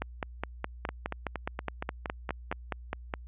two click trains, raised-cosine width 0.5 ms, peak -16 / -18 dBFS, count 16 / 8, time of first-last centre 0.02-3.139 / 0.89-2.526 s, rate 4.81 / 4.28 Hz, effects added 60 Hz sine -43 dBFS peak until 3.27 s + resampled to 8000 Hz

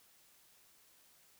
silence, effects white hiss -66 dBFS RMS until 1.39 s

